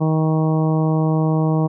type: harmonic tone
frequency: 157.7 Hz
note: D#3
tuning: 24 cents sharp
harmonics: 1 / 2 / 3 / 4 / 5 / 6 / 7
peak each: -16 / -22 / -26 / -28 / -30 / -32 / -33 dBFS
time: 0-1.68 s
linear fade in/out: 20 ms
effects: none